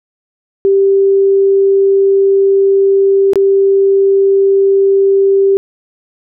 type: tone with dropouts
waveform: sine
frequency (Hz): 392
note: G4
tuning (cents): 0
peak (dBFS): -6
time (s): 0.65-5.57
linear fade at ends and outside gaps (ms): 0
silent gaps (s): 3.334-3.357
effects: none